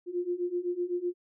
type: beating tone pair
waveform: sine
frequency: 349.2 / 357.1 Hz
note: F4 / F4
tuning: 0 / +39 cents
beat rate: 7.9 Hz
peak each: -33 / -31 dBFS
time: 0.06-1.14 s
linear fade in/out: 50 ms
effects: none